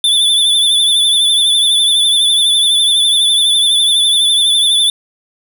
square tone with vibrato, 3500 Hz, A7, 10 cents flat, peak -9 dBFS, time 0.04-4.9 s, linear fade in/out 2 ms, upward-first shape triangle, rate 12 Hz, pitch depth 59 cents each way, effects none

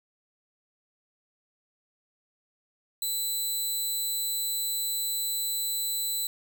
10% pulse tone, 4000 Hz, B7, 21 cents sharp, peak -20 dBFS, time 3.02-6.27 s, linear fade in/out 2 ms, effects none

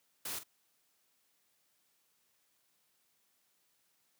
white noise with echo, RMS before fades -40 dBFS, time 0.25-0.39 s, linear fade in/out 5 ms, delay 45 ms, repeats 1, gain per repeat -11 dB, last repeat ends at 0.435 s, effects white hiss -75 dBFS RMS until 4.19 s + high-pass 100 Hz 12 dB/octave

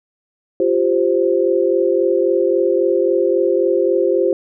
sine chord, F suspended second, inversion none, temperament just, 349.2 / 392.9 / 523.8 Hz, F4 / G4 / C5, 0 / +4 / +2 cents, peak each -17 dBFS, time 0.6-4.33 s, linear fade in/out 2 ms, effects none

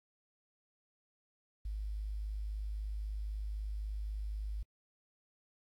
sine tone with quantisation, 51.91 Hz, G#1, in tune, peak -36 dBFS, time 1.65-4.63 s, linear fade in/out 5 ms, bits 11, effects AAC 64 kbps

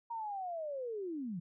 sine linear sweep, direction down, 944 to 159.7 Hz, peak -37 dBFS, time 0.1-1.4 s, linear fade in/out 10 ms, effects none

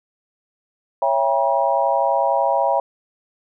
sine chord, C# diminished seventh, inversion none, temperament just, 554.4 / 665.2 / 798.3 / 957.9 Hz, C#5 / E5 / G5 / Bb5, 0 / +16 / +31 / +47 cents, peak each -21 dBFS, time 1.02-2.8 s, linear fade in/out 2 ms, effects none

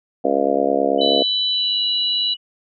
harmonic tone, 69.3 Hz, C#2, in tune, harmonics 3 / 4 / 5 / 6 / 7 / 8 / 9 / 10, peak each -31 / -23 / -27 / -24 / -21 / -26 / -22 / -22 dBFS, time 0.24-1.23 s, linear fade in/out 10 ms
sine tone with pitch glide, 3000 to 2933 Hz, F#7 to F#7, +23 to -16 cents, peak -21 dBFS, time 0.98-2.37 s, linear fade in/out 50 ms, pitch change -39 cents, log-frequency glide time 1.51-1.82 s
sine tone, 3951 Hz, B7, in tune, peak -19 dBFS, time 1.01-2.34 s, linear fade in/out 5 ms
effects none

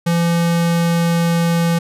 square tone with pitch glide, 169.8 to 168.82 Hz, F3 to E3, -48 to +42 cents, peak -14 dBFS, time 0.06-1.79 s, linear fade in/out 10 ms, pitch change -10 cents, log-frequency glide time 0.23-1.63 s, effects resampled to 32000 Hz

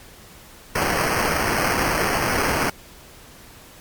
white noise with sample-and-hold, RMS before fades -21 dBFS, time 0.75-2.7 s, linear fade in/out 5 ms, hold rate 3675 Hz, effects pink hiss -45 dBFS RMS until 3.8 s + MP3 96 kbps

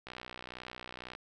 click train, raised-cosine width 0.3 ms, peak -27 dBFS, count 68, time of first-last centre 0.07-1.151 s, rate 62 Hz, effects none

